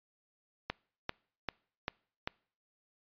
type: click train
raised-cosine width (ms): 0.3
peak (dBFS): -17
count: 5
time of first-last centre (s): 0.7-2.275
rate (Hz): 2.54
effects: noise-tail reverb RT60 0.5 s tail -26 dB re dry + resampled to 11025 Hz

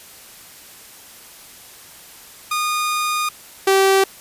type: tone pair in turn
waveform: sawtooth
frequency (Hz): 1225 / 387.2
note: D#6 / G4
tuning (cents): -27 / -21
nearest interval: octave + minor sixth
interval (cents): 1994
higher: first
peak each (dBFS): -15 / -8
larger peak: second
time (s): 2.51-3.29 / 3.67-4.04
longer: first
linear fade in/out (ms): 5
effects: white hiss -42 dBFS RMS until 4.2 s + resampled to 32000 Hz

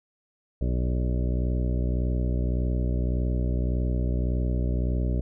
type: harmonic tone with a mistuned harmonic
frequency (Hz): 61.74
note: B1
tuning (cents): 0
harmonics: 1 / 2 / 3 / 4 / 5 / 6 / 7 / 9 / 10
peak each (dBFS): -24 / -30 / -34 / -36 / -38 / -40 / -41 / -43 / -44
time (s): 0.61-5.21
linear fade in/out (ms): 5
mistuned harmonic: 10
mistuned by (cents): -16
effects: none

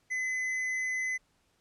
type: tone with tanh clipping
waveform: sine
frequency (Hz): 2026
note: B6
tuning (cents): +44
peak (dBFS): -31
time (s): 0.1-1.18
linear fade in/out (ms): 20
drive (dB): 8
effects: pink hiss -71 dBFS RMS until 1.6 s + low-pass 10000 Hz 12 dB/octave

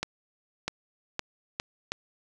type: accelerating click train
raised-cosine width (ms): 0.2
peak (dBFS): -12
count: 5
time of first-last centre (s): 0.03-1.92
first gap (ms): 650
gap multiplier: 0.79
effects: none

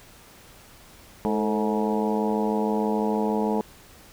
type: harmonic tone with a mistuned harmonic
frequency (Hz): 106.3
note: G#2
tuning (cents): +41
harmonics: 2 / 3 / 4 / 5 / 6 / 7 / 8 / 9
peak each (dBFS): -25 / -32 / -27 / -34 / -35 / -35 / -31 / -34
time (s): 1.25-3.61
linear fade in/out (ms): 0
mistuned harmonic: 4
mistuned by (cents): +57
effects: pink hiss -50 dBFS RMS until 4.12 s

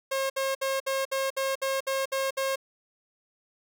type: tone bursts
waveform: sawtooth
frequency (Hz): 538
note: C5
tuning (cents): +48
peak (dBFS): -22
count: 10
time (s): 0.11-2.559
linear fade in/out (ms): 10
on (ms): 190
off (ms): 61
effects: none

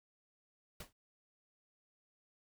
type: noise with exponential decay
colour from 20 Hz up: pink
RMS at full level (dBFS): -43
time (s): 0.8-0.93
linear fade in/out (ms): 5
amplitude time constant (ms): 27
effects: none

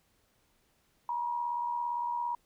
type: tone with amplitude modulation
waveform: sine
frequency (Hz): 957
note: A#5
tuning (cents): +45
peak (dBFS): -28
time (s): 1.09-2.35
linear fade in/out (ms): 2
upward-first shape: sine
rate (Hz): 77.6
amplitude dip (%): 50
effects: pink hiss -71 dBFS RMS until 2.45 s

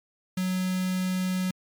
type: tone with notch filter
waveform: square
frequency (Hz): 185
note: F#3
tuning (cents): 0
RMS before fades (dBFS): -27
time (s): 0.37-1.51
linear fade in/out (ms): 5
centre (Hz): 710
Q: 0.64
effects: MP3 96 kbps

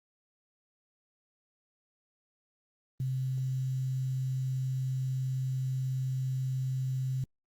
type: tone with quantisation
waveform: sine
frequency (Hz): 130.81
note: C3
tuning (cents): 0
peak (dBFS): -29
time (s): 3-7.24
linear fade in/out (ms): 2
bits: 9
effects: Opus 24 kbps

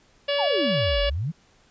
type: harmonic tone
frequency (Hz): 570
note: C#5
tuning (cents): +48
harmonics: 1 / 2 / 3 / 4 / 5 / 6 / 7 / 8 / 9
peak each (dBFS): -23 / -37 / -33 / -35 / -29 / -33 / -39 / -39 / -41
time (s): 0.28-1.1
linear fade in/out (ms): 10
type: exponential two-way sweep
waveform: sine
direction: down then up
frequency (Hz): 987.8 to 43.35 to 178.9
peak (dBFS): -24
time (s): 0.38-1.32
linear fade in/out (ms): 20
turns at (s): 1.02
effects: pink hiss -59 dBFS RMS until 1.7 s + resampled to 16000 Hz

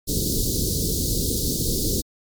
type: band-stop noise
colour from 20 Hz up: pink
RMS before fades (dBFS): -23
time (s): 0.07-2.02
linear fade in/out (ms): 20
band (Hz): 470 to 4000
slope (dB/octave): 48
effects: MP3 96 kbps

